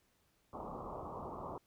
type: low-pass noise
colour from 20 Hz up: white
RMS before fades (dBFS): -45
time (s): 0.53-1.58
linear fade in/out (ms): 2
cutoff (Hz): 1200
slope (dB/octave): 96
effects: pink hiss -75 dBFS RMS until 1.66 s